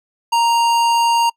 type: tone with hard clipping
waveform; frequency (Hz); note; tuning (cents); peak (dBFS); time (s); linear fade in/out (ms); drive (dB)
sine; 932.3; A#5; 0; -14; 0.32-1.3; 10; 16
effects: noise-tail reverb RT60 0.1 s tail -26 dB re dry